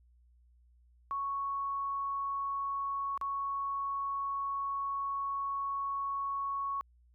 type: tone with dropouts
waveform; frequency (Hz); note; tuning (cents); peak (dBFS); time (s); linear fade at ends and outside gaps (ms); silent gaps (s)
sine; 1108.7; C#6; 0; -32; 1.11-6.81; 0; 3.176-3.213
effects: added 60 Hz sine -61 dBFS peak until 7.14 s